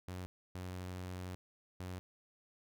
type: tone bursts at uneven times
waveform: sawtooth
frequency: 91.3 Hz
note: F#2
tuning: 23 cents flat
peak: -38 dBFS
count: 3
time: 0.08-0.26 / 0.55-1.35 / 1.8-1.99 s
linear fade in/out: 0 ms
effects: none